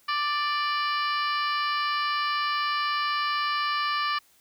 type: harmonic tone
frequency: 588 Hz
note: D5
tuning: 2 cents sharp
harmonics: 2 / 3 / 4 / 5 / 6 / 7 / 8 / 9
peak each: -26 / -32 / -35 / -35 / -46 / -39 / -38 / -42 dBFS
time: 0.08-4.19 s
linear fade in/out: 10 ms
effects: white hiss -61 dBFS RMS until 4.4 s